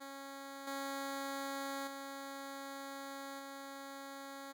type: tone with level steps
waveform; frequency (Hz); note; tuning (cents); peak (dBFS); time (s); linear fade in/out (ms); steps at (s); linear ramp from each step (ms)
10% pulse; 274.9; C#4; -14; -38 / -31 / -36 / -38; 0-4.53; 20; 0.67 / 1.87 / 3.39; 5
effects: none